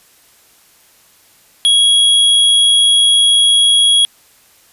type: tone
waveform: square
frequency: 3319 Hz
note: G#7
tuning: 2 cents flat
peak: -8 dBFS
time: 1.65-4.05 s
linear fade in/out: 0 ms
effects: white hiss -49 dBFS RMS until 4.72 s + resampled to 32000 Hz